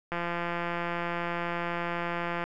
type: click train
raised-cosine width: 0.5 ms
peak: -17 dBFS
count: 400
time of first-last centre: 0.12-2.44 s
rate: 172 Hz
effects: none